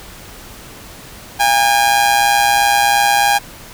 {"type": "tone with amplitude modulation", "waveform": "sawtooth", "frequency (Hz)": 812, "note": "G#5", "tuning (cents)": -39, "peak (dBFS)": -4, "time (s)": [1.39, 3.39], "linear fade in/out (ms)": 20, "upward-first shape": "sine", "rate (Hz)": 123, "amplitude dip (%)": 60, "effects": ["pink hiss -36 dBFS RMS until 3.73 s"]}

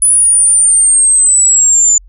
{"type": "linear sweep", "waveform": "sine", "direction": "down", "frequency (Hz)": [9956, 7040], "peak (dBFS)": -5, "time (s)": [0.02, 1.98], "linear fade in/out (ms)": 2, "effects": ["added 44 Hz sine -35 dBFS peak until 2.08 s"]}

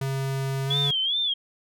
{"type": "tone with pitch glide", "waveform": "square", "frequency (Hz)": [135.2, 141.92], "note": ["C#3", "C#3"], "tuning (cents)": [-43, 41], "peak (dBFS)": -26, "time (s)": [0.01, 0.91], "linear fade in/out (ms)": 5, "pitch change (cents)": 84, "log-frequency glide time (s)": [0.66, 0.75]}
{"type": "tone with vibrato", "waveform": "sine", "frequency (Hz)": 3322, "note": "G#7", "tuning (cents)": 0, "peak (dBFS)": -22, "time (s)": [0.7, 1.34], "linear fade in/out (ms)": 10, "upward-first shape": "sine", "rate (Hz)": 2.5, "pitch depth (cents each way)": 140}
{"effects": []}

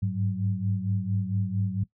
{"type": "tone cluster", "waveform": "sine", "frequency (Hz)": [100, 104.4, 186.8], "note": ["G2", "G#2", "F#3"], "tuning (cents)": [35, 10, 17], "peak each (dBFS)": [-29, -29, -30], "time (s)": [0.02, 1.84], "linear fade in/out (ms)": 10, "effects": ["noise-tail reverb RT60 0.1 s tail -18 dB re dry"]}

